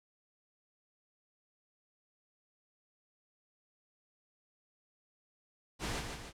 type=noise with echo; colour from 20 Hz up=pink; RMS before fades=-37 dBFS; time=5.79-6.03 s; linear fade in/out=50 ms; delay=150 ms; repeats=2; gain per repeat=-5 dB; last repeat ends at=6.33 s; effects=low-pass 8000 Hz 12 dB/octave